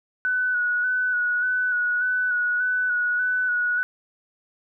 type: tone with vibrato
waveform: sine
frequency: 1480 Hz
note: F#6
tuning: in tune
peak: -20 dBFS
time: 0.25-3.83 s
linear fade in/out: 0 ms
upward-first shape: square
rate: 1.7 Hz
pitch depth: 23 cents each way
effects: none